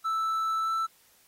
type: tone with pitch glide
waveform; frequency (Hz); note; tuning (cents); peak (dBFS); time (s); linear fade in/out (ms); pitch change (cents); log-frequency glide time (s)
triangle; 1318.5 to 1326.9; E6 to E6; 0 to +11; -24; 0.04-0.87; 20; +11; 0.63-0.7
effects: white hiss -62 dBFS RMS until 1.27 s + AAC 48 kbps

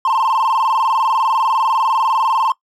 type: tone with vibrato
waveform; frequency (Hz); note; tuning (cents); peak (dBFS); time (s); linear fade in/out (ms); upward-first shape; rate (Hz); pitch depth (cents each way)
triangle; 974; B5; -24; -11; 0.05-2.52; 2; square; 20; 140
effects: noise-tail reverb RT60 0.1 s tail -20 dB re dry

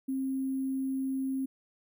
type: tone with sample-and-hold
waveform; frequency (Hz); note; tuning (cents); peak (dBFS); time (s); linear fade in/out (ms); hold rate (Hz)
sine; 266.4; C4; +31; -29; 0.08-1.46; 10; 11025
effects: none

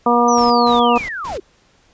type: harmonic tone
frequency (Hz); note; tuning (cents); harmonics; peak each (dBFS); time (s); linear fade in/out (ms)
239.6; A#3; +48; 1 / 2 / 3 / 4 / 5; -17 / -17 / -17 / -17 / -17; 0.06-0.98; 5
type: linear sweep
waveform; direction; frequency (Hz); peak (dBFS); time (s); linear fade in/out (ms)
sine; down; 6090 to 330.1; -23; 0.28-1.4; 5
type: noise bursts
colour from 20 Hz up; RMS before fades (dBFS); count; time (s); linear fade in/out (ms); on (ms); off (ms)
pink; -33; 4; 0.37-1.38; 10; 140; 150
effects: pink hiss -55 dBFS RMS until 1.93 s + resampled to 16000 Hz

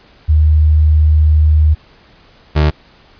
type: tone pair in turn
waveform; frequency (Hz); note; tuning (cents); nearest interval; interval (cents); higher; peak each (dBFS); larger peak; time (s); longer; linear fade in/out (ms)
sine / 30% pulse; 76.9 / 75.97; D#2 / D#2; -20 / -41; unison; 21; first; -6; neither; 0.28-1.75 / 2.55-2.71; first; 20
effects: pink hiss -46 dBFS RMS until 3.19 s + resampled to 11025 Hz

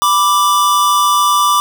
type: tone pair together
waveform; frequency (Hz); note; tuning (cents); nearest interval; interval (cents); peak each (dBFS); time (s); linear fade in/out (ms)
square; 987.8 / 1174.7; B5 / D6; 0 / 0; minor third; 300; -17 / -11; 0.02-1.6; 0
effects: none

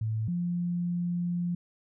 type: tone pair in turn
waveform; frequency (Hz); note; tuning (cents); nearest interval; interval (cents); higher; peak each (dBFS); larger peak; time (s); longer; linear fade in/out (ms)
sine; 110.1 / 174.77; A2 / F3; +2 / +2; minor sixth; 800; second; -27 / -27; neither; 0.01-0.28 / 0.28-1.55; second; 5
effects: none

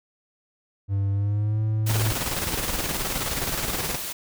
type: tone with pitch glide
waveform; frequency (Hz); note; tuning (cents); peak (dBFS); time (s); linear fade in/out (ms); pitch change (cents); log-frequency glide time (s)
triangle; 99 to 108.59; G2 to A2; +18 to -22; -19; 0.88-2.14; 50; +160; 1.11-1.61
type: noise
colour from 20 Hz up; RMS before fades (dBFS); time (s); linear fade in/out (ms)
white; -32; 1.86-4.13; 10
type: noise with tremolo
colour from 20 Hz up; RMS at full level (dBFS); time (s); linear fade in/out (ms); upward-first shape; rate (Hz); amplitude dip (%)
pink; -27; 1.89-3.96; 5; square; 19; 55
effects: none

